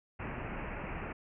pink low-pass noise, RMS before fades -40 dBFS, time 0.19-1.13 s, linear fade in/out 10 ms, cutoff 2700 Hz, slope 96 dB/octave, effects none

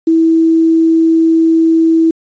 sine tone with quantisation, 325.9 Hz, E4, 20 cents flat, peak -6 dBFS, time 0.07-2.11 s, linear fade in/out 5 ms, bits 6, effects resampled to 16000 Hz

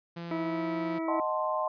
sawtooth tone with pitch glide, 170 to 173.67 Hz, F3 to F3, -46 to -9 cents, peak -33 dBFS, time 0.16-0.99 s, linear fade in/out 10 ms, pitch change +37 cents, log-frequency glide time 0.47-0.64 s
harmonic tone, 325.3 Hz, E4, 23 cents flat, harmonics 1 / 2 / 3 / 4 / 6 / 7, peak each -31 / -37 / -41 / -43 / -47 / -48 dBFS, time 0.31-1.2 s, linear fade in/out 2 ms
sine chord, D# diminished seventh, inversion none, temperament equal, 622.3 / 740 / 880 / 1046.5 Hz, D#5 / F#5 / A5 / C6, 0 / 0 / 0 / 0 cents, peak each -31 / -37 / -35 / -31 dBFS, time 1.08-1.68 s, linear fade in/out 2 ms
effects resampled to 11025 Hz

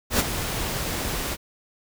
pink noise with ADSR envelope, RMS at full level -18 dBFS, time 0.1-1.37 s, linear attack 93 ms, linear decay 27 ms, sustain -10 dB, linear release 41 ms, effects none

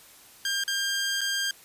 15% pulse tone with dropouts, 1599 Hz, G6, 34 cents sharp, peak -19 dBFS, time 0.45-1.51 s, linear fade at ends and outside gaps 2 ms, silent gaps 0.638-0.678 / 1.209-1.214 s, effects white hiss -52 dBFS RMS until 1.64 s + resampled to 32000 Hz

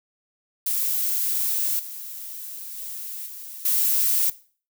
violet noise with level steps, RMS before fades -24 / -36 / -34 / -38 / -21 dBFS, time 0.66-4.3 s, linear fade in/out 5 ms, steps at 1.79 / 2.77 / 3.26 / 3.65 s, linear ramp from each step 5 ms, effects noise-tail reverb RT60 0.4 s tail -17 dB re dry

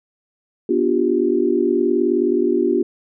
sine chord, G dominant seventh, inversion first, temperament just, 245 / 294 / 352.8 / 392 Hz, B3 / D4 / F4 / G4, -14 / +2 / +18 / 0 cents, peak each -22 / -22 / -18 / -20 dBFS, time 0.69-2.83 s, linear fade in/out 5 ms, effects none

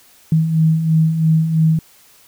sine beating tone pair, 157.4 / 160.4 Hz, D#3 / E3, +20 / -47 cents, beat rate 3 Hz, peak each -20 / -12 dBFS, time 0.32-1.79 s, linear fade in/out 2 ms, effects white hiss -49 dBFS RMS until 2.27 s

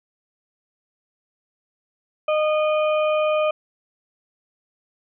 harmonic tone, 614 Hz, D#5, 23 cents flat, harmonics 1 / 2 / 4 / 5, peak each -18 / -26 / -30 / -37 dBFS, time 2.28-3.51 s, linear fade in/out 5 ms, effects none

